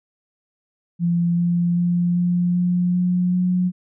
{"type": "tone with pitch steps", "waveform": "sine", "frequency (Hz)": [171.8, 173.3, 174.8, 176.32, 177.86, 179.41, 180.97], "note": ["F3", "F3", "F3", "F3", "F3", "F3", "F#3"], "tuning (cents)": [-28, -13, 2, 17, 32, 47, -38], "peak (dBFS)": -16, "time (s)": [0.99, 3.72], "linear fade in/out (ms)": 50, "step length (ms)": 390, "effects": []}